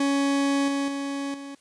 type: tone with level steps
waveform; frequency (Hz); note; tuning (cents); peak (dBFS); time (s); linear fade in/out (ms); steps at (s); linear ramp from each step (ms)
40% pulse; 278.7; C#4; +9; -20 / -23 / -27 / -35; 0-1.55; 5; 0.68 / 0.88 / 1.34; 2
effects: white hiss -61 dBFS RMS until 1.6 s + resampled to 22050 Hz